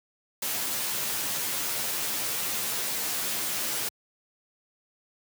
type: noise with comb filter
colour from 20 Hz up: white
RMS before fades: -30 dBFS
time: 0.42-3.89 s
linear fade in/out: 5 ms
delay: 12 ms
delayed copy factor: -0.8
effects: high-pass 100 Hz 12 dB/octave